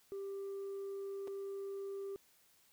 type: tone with dropouts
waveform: sine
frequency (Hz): 394.1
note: G4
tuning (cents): +9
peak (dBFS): -38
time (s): 0.12-2.16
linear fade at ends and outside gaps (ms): 0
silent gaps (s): 1.274-1.279
effects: tanh soft clip ceiling -39 dBFS + white hiss -69 dBFS RMS until 2.72 s